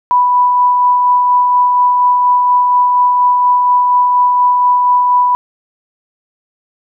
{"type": "tone with tremolo", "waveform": "sine", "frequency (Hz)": 987.8, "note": "B5", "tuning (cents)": 0, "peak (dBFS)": -6, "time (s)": [0.11, 5.35], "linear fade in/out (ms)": 0, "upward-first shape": "sine", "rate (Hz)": 4.2, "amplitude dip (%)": 25, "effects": []}